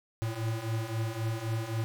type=beating tone pair; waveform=square; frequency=110 / 113.8 Hz; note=A2 / A#2; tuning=0 / -41 cents; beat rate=3.8 Hz; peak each=-36 / -33 dBFS; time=0.22-1.84 s; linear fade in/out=0 ms; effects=none